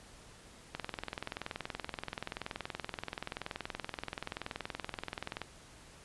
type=click train; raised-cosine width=0.3 ms; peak=-21 dBFS; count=99; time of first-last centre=0.75-5.417 s; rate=21 Hz; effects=pink hiss -56 dBFS RMS until 6.04 s + resampled to 24000 Hz